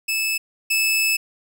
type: tone pair in turn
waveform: sawtooth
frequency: 2614 / 2614 Hz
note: E7 / E7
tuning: -15 / -15 cents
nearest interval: unison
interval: 0 cents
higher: neither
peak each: -17 / -14 dBFS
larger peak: second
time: 0.08-0.38 / 0.7-1.17 s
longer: second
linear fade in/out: 10 ms
effects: none